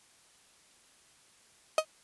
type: tone with exponential decay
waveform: 35% pulse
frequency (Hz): 628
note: D#5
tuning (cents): +16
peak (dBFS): -17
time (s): 1.78-1.85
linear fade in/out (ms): 2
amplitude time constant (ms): 15
effects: white hiss -62 dBFS RMS until 2.03 s + resampled to 24000 Hz